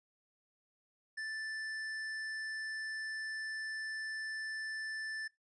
triangle tone with tanh clipping, 1760 Hz, A6, in tune, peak -40 dBFS, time 1.17-5.28 s, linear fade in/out 10 ms, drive 15 dB, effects noise-tail reverb RT60 0.2 s tail -22 dB re dry + resampled to 22050 Hz

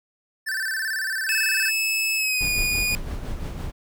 square tone with vibrato, 1653 Hz, G#6, 9 cents flat, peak -25 dBFS, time 0.46-1.71 s, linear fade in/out 20 ms, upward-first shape square, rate 18 Hz, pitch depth 110 cents each way
sawtooth tone with pitch glide, 2603 to 2457 Hz, E7 to D#7, -22 to -22 cents, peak -18 dBFS, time 1.29-2.95 s, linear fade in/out 0 ms, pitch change -100 cents, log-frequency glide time 2.16-2.47 s
brown noise with tremolo, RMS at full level -28 dBFS, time 2.4-3.72 s, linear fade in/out 20 ms, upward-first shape sine, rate 5.9 Hz, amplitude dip 45%
effects none

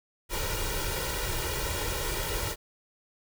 pink noise with comb filter, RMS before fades -31 dBFS, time 0.29-2.56 s, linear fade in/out 50 ms, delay 2.1 ms, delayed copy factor +0.8, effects none

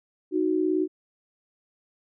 sine tone pair together, 311.1 / 370 Hz, D#4 / F#4, 0 / 0 cents, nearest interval minor third, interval 300 cents, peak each -24 dBFS, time 0.31-0.88 s, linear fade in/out 50 ms, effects none

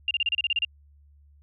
sine tone bursts, 2794 Hz, F7, in tune, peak -21 dBFS, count 10, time 0.08-0.649 s, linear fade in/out 2 ms, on 29 ms, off 31 ms, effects added 72 Hz sine -53 dBFS peak until 1.42 s

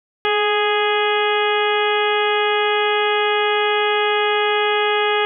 harmonic tone with a mistuned harmonic, 415.3 Hz, G#4, in tune, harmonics 1 / 2 / 3 / 4 / 5 / 6 / 7 / 8, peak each -19 / -22 / -24 / -25 / -26 / -27 / -27 / -28 dBFS, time 0.25-5.25 s, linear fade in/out 0 ms, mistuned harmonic 1, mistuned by +27 cents, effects none

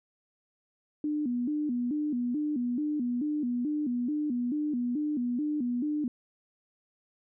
sine tone with vibrato, 270 Hz, C#4, 45 cents flat, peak -27 dBFS, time 1.04-6.08 s, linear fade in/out 2 ms, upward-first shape square, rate 2.3 Hz, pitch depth 180 cents each way, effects none

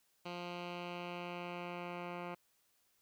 10% pulse tone with low-pass filter sweep, 175.6 Hz, F3, 10 cents sharp, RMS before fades -44 dBFS, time 0.25-2.35 s, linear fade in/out 10 ms, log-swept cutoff 3600 to 2000 Hz, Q 1.9, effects white hiss -75 dBFS RMS until 3.01 s

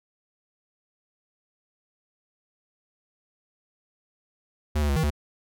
square tone with pitch steps, 75.6 / 73.3 / 69.7 / 158.2 / 73.9 Hz, D#2 / D2 / C#2 / D#3 / D2, -49 / -3 / +10 / +29 / +11 cents, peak -22 dBFS, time 4.75-5.105 s, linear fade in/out 10 ms, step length 71 ms, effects none

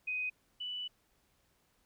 sine tone pair in turn, 2503 / 2971 Hz, D#7 / F#7, +10 / +6 cents, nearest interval minor third, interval 296 cents, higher second, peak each -33 / -37 dBFS, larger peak first, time 0.07-0.3 / 0.6-0.88 s, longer second, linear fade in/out 10 ms, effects pink hiss -73 dBFS RMS until 1.85 s

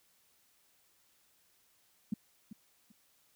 sine tone with echo, 212.8 Hz, G#3, 42 cents sharp, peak -29 dBFS, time 2.12-2.14 s, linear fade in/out 5 ms, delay 390 ms, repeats 2, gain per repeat -13 dB, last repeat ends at 2.92 s, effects white hiss -70 dBFS RMS until 3.35 s

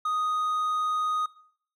triangle tone, 1244.5 Hz, D#6, in tune, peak -23 dBFS, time 0.05-1.26 s, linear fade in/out 5 ms, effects noise-tail reverb RT60 0.6 s tail -19 dB re dry

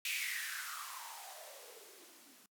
violet noise with band-pass filter sweep, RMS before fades -45 dBFS, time 0.05-2.46 s, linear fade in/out 2 ms, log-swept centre 2600 to 220 Hz, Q 6.9, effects noise-tail reverb RT60 0.1 s tail -23 dB re dry

